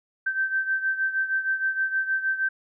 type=beating tone pair; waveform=sine; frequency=1553 / 1559.4 Hz; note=G6 / G6; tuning=-17 / -10 cents; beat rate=6.4 Hz; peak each=-24 / -29 dBFS; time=0.26-2.49 s; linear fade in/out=10 ms; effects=none